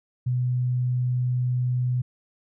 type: tone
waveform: sine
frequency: 124.9 Hz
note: B2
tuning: 20 cents sharp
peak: -21 dBFS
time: 0.26-2.02 s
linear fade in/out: 10 ms
effects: none